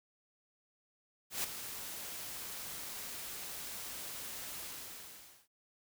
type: noise with ADSR envelope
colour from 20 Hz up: white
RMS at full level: -34 dBFS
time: 1.3-5.48 s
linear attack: 140 ms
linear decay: 8 ms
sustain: -10 dB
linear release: 900 ms
effects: none